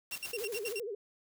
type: noise with tremolo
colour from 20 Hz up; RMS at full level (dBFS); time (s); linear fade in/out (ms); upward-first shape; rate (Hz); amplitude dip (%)
white; -44; 0.11-0.8; 2; square; 7.3; 70
type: tone bursts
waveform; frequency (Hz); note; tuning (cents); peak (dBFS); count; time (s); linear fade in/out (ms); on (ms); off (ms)
sawtooth; 2745; F7; -31; -33; 7; 0.12-0.792; 2; 36; 70
type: tone with vibrato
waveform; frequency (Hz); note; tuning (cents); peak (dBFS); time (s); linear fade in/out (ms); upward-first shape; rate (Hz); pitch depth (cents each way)
sine; 437.8; A4; -9; -36; 0.33-0.95; 5; sine; 13; 190
effects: none